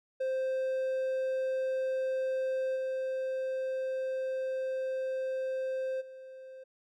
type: tone with level steps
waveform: triangle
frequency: 523.3 Hz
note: C5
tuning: in tune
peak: -27 / -29 / -43 dBFS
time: 0.2-6.64 s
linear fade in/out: 10 ms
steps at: 2.75 / 6 s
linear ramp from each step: 20 ms
effects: none